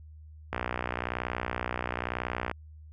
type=click train; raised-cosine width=0.5 ms; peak=-15 dBFS; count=122; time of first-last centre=0.53-2.514 s; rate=61 Hz; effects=added 77 Hz sine -46 dBFS peak until 2.92 s